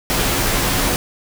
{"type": "noise with comb filter", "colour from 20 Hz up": "pink", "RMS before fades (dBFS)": -18, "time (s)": [0.1, 0.96], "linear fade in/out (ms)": 0, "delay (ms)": 13, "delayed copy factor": -0.6, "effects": []}